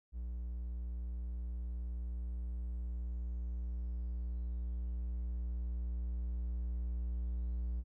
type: tone with level ramp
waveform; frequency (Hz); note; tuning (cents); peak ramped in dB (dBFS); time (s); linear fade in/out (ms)
triangle; 59.6; A#1; +39; -36 to -32; 0.12-7.84; 50
effects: none